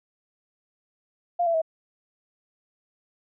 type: tone with pitch steps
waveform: sine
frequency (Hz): 698.5 / 670.4 / 643.5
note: F5 / E5 / E5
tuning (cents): 0 / +29 / -42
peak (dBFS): -20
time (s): 1.39-1.618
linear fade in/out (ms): 10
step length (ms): 76
effects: none